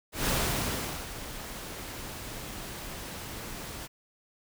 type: noise with ADSR envelope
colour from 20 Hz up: pink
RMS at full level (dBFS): -27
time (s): 0.12-3.88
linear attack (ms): 150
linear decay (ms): 790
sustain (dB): -13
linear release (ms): 27
effects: none